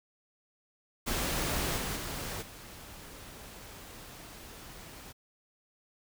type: noise with level steps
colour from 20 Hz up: pink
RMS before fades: -32 / -35 / -38 / -48 dBFS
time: 1.06-5.13 s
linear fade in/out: 20 ms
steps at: 1.76 / 1.95 / 2.41 s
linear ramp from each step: 20 ms
effects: none